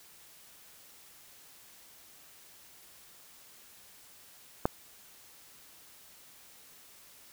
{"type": "click", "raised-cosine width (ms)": 1, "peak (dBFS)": -11, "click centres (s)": 4.655, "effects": ["white hiss -56 dBFS RMS until 7.32 s"]}